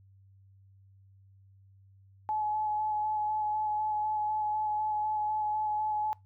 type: tone with vibrato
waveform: sine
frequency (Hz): 852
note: G#5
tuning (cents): +44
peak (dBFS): -28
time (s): 2.29-6.13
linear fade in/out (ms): 0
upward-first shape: square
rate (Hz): 4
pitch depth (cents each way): 12
effects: noise-tail reverb RT60 0.2 s tail -24 dB re dry + added 97 Hz sine -56 dBFS peak until 6.25 s